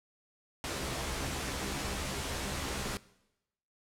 pink noise with comb filter, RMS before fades -36 dBFS, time 0.64-2.97 s, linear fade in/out 0 ms, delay 15 ms, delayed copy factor +0.65, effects noise-tail reverb RT60 0.9 s tail -20 dB re dry + low-pass 10000 Hz 12 dB/octave

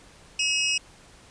25% pulse tone pair together, 2561 / 2877 Hz, D#7 / F#7, +49 / -49 cents, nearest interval major second, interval 202 cents, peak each -20 / -23 dBFS, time 0.39-0.78 s, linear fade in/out 5 ms, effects pink hiss -52 dBFS RMS until 1.3 s + resampled to 22050 Hz

